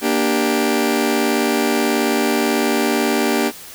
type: chord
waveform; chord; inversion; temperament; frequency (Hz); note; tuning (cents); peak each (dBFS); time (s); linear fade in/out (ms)
sawtooth; G minor; first; just; 235.2 / 294 / 392; Bb3 / D4 / G4; +16 / +2 / 0; -16; 0.01-3.52; 50
effects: white hiss -37 dBFS RMS until 3.74 s